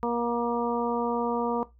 harmonic tone, 237.1 Hz, A#3, 30 cents sharp, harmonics 1 / 2 / 3 / 4 / 5, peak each -30 / -29 / -35 / -29 / -35 dBFS, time 0.03-1.63 s, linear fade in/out 0 ms, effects noise-tail reverb RT60 0.2 s tail -17 dB re dry + added 60 Hz sine -54 dBFS peak until 1.79 s

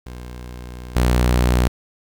sawtooth tone with level steps, 61.2 Hz, B1, 15 cents flat, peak -28 / -10 dBFS, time 0.06-1.68 s, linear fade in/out 5 ms, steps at 0.96 s, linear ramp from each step 2 ms, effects 8-bit

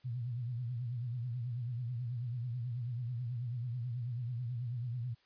sine tone with vibrato, 121.1 Hz, B2, 34 cents flat, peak -35 dBFS, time 0.04-5.15 s, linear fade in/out 20 ms, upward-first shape triangle, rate 9.2 Hz, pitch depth 120 cents each way, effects white hiss -70 dBFS RMS until 5.25 s + resampled to 11025 Hz

